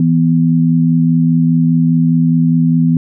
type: tone pair together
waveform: sine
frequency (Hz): 163.68 / 248.6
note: E3 / B3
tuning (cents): -12 / +12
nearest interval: perfect fifth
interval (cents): 724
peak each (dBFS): -10 / -12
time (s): 0-2.97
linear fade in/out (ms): 2
effects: none

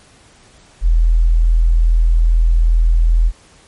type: tone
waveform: sine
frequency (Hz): 41.2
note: E1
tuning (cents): 0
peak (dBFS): -8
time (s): 0.81-3.32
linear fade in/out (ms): 50
effects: pink hiss -47 dBFS RMS until 3.67 s + MP3 48 kbps

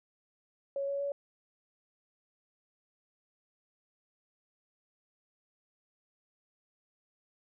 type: tone with pitch steps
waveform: sine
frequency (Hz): 555 / 559.8 / 564.7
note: C#5 / C#5 / C#5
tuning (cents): +2 / +17 / +32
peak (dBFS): -31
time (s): 0.76-1.12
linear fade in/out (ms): 2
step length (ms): 120
effects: none

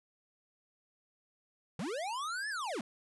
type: linear two-way sweep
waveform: square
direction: up then down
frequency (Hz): 138.59 to 1775 to 179.1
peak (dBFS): -36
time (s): 1.79-2.81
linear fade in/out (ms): 2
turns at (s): 2.49
effects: resampled to 24000 Hz

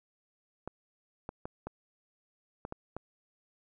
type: clicks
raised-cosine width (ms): 1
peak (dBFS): -24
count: 7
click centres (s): 0.676 / 1.291 / 1.455 / 1.67 / 2.651 / 2.724 / 2.966
effects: none

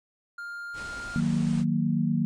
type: tone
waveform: triangle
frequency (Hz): 1403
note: F6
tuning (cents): +8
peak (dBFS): -33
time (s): 0.38-1.2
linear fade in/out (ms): 5
type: low-pass noise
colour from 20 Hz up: pink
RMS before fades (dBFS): -43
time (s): 0.73-1.65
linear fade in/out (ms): 50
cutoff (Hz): 9500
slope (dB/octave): 96
type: chord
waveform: sine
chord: D# minor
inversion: none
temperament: equal with one note detuned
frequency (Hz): 156.65 / 185 / 233.1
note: D#3 / F#3 / A#3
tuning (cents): +12 / 0 / 0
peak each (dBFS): -27 / -28 / -26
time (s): 1.16-2.25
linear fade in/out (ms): 0
effects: none

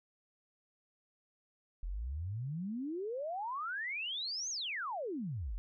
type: exponential two-way sweep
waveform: sine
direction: up then down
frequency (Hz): 40.01 to 6645 to 40.01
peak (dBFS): -36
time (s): 1.83-5.58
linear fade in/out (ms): 0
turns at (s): 4.5
effects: none

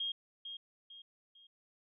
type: tone with echo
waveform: sine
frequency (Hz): 3242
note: G#7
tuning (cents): -42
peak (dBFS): -34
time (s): 0-0.12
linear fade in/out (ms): 5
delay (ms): 450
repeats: 3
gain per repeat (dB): -8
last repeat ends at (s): 1.47
effects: none

